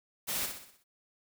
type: noise with echo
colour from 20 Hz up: white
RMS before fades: -34 dBFS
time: 0.27-0.47 s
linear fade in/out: 20 ms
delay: 62 ms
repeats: 6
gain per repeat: -6 dB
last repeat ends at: 0.842 s
effects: none